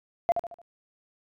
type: tone with echo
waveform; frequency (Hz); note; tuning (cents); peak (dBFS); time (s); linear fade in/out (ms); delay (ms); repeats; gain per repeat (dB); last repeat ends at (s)
sine; 686; F5; -31; -16; 0.29-0.32; 0; 74; 4; -8; 0.616
effects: tanh soft clip ceiling -14 dBFS